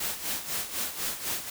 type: noise with tremolo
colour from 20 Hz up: white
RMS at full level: -30 dBFS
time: 0-1.5 s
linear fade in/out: 5 ms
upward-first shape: sine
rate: 4 Hz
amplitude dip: 70%
effects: none